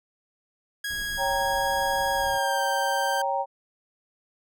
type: tone with pitch glide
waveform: sawtooth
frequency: 1652 to 1570.1 Hz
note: G#6 to G6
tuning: -10 to +2 cents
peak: -25 dBFS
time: 0.84-3.22 s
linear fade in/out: 5 ms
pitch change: -88 cents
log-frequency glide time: 2.15-2.6 s
type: noise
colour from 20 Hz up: brown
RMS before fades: -42 dBFS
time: 0.9-2.38 s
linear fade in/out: 5 ms
type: chord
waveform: sine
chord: G diminished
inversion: second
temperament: equal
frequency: 554.4 / 784 / 932.3 Hz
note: Db5 / G5 / Bb5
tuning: 0 / 0 / 0 cents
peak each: -29 / -27 / -28 dBFS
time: 1.17-3.46 s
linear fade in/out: 50 ms
effects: none